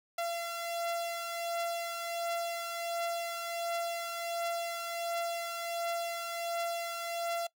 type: beating tone pair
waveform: sawtooth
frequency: 681 / 682.4 Hz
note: F5 / F5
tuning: -44 / -40 cents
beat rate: 1.4 Hz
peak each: -31 / -37 dBFS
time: 0.18-7.47 s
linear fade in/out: 5 ms
effects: noise-tail reverb RT60 0.1 s tail -21 dB re dry